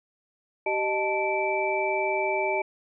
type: tone cluster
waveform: sine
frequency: 386.6 / 617 / 879 / 2324 Hz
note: G4 / D#5 / A5 / D7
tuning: -24 / -15 / -2 / -19 cents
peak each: -29 dBFS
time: 0.66-2.62 s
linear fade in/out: 5 ms
effects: none